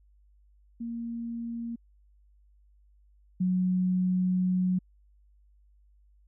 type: tone pair in turn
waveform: sine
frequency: 233.1 / 183.35 Hz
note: A#3 / F#3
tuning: 0 / -15 cents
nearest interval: major third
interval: 415 cents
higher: first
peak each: -32 / -23 dBFS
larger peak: second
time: 0.8-1.76 / 3.4-4.79 s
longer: second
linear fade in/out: 10 ms
effects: added 50 Hz sine -58 dBFS peak until 6.27 s